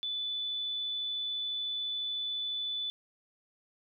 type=tone; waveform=sine; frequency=3486 Hz; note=A7; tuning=17 cents flat; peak=-32 dBFS; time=0.03-2.9 s; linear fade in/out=0 ms; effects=none